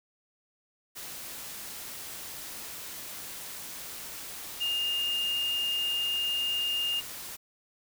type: tone in noise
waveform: sine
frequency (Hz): 2824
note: F7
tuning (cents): +19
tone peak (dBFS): -27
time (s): 4.6-7.01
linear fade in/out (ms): 20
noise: white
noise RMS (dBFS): -41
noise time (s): 0.95-7.37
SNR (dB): +11
effects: none